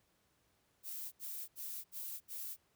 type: noise bursts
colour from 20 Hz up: violet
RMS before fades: -44 dBFS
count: 5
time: 0.83-2.568 s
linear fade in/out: 50 ms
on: 290 ms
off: 72 ms
effects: pink hiss -75 dBFS RMS until 2.75 s + high-pass 60 Hz 12 dB/octave